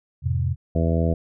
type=chord; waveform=sine; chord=F major; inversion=none; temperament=equal with one note detuned; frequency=87.31 / 107.86 / 130.81 Hz; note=F2 / A2 / C3; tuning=0 / -34 / 0 cents; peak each=-23 / -27 / -24 dBFS; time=0.22-0.56 s; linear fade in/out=50 ms
type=harmonic tone; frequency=82.41 Hz; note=E2; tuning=in tune; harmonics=1 / 2 / 3 / 4 / 5 / 6 / 7 / 8; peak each=-21 / -23 / -28 / -31 / -32 / -29 / -34 / -30 dBFS; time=0.75-1.14 s; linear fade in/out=5 ms
effects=none